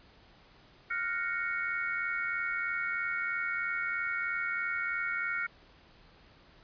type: chord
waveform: sine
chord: Gb major seventh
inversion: third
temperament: equal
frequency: 1396.9 / 1480 / 1864.7 / 2217 Hz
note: F6 / Gb6 / Bb6 / Db7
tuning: 0 / 0 / 0 / 0 cents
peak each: -34 / -40 / -38 / -35 dBFS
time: 0.9-5.47 s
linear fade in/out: 10 ms
effects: pink hiss -59 dBFS RMS until 6.63 s + resampled to 11025 Hz